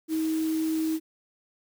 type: tone in noise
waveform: sine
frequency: 318.1 Hz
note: D#4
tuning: 38 cents sharp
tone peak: -24 dBFS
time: 0.08-1 s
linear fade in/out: 50 ms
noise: white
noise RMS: -42 dBFS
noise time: 0.08-1 s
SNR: +15 dB
effects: none